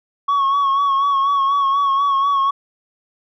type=tone with vibrato; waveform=sine; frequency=1110 Hz; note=C#6; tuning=2 cents sharp; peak=-11 dBFS; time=0.28-2.51 s; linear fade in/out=10 ms; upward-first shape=sine; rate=4.1 Hz; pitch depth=41 cents each way; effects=tanh soft clip ceiling -13 dBFS